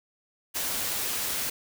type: noise with ADSR envelope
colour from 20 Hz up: white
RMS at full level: -28 dBFS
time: 0.54-1.5 s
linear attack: 29 ms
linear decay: 10 ms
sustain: -2 dB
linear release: 7 ms
effects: none